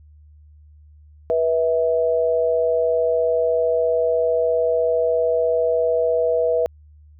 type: tone pair together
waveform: sine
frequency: 486.9 / 650 Hz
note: B4 / E5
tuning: -25 / -24 cents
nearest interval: perfect fourth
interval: 501 cents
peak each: -18 / -20 dBFS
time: 1.3-6.66 s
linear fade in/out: 0 ms
effects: added 75 Hz sine -45 dBFS peak until 7.19 s